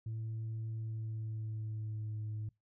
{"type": "tone with pitch glide", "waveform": "sine", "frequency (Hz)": [111.5, 107.45], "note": ["A2", "A2"], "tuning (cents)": [23, -41], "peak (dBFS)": -35, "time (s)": [0.06, 2.49], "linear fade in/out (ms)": 5, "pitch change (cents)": -64, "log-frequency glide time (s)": [0.74, 2.18], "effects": ["noise-tail reverb RT60 0.2 s tail -26 dB re dry", "tanh soft clip ceiling -35 dBFS"]}